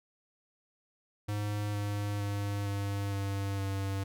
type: tone with pitch steps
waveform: square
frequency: 103.83 / 102.58 / 101.34 / 100.12 / 98.91 / 97.72 Hz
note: G#2 / G#2 / G#2 / G2 / G2 / G2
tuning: 0 / -21 / -42 / +37 / +16 / -5 cents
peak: -32 dBFS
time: 1.28-4.04 s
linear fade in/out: 10 ms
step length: 460 ms
effects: none